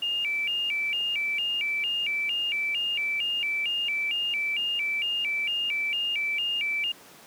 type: tone with vibrato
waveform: sine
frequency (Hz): 2563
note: E7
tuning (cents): -49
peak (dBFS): -25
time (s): 0.02-6.92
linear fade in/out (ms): 5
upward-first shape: square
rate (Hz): 2.2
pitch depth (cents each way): 170
effects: pink hiss -50 dBFS RMS until 7.26 s + high-pass 200 Hz 12 dB/octave